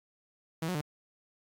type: tone with pitch steps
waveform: sawtooth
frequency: 162.2 / 182.5 / 149.3 Hz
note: E3 / F#3 / D3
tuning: -28 / -24 / +29 cents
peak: -27 dBFS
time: 0.62-0.812 s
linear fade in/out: 5 ms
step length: 64 ms
effects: AAC 64 kbps